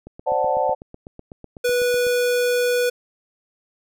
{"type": "click train", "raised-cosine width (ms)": 2, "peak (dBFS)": -24, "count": 17, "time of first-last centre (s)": [0.07, 2.068], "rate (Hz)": 8.01}
{"type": "chord", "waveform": "sine", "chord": "D dominant seventh", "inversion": "third", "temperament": "equal", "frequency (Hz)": [523.3, 587.3, 740, 880], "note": ["C5", "D5", "F#5", "A5"], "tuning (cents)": [0, 0, 0, 0], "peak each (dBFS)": -23, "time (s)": [0.26, 0.75], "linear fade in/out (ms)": 20}
{"type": "tone", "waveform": "square", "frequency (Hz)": 490, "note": "B4", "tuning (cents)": -14, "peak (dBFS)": -18, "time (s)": [1.64, 2.9], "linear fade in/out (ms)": 10}
{"effects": []}